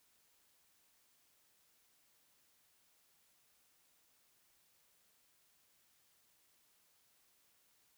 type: silence
effects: white hiss -73 dBFS RMS until 7.97 s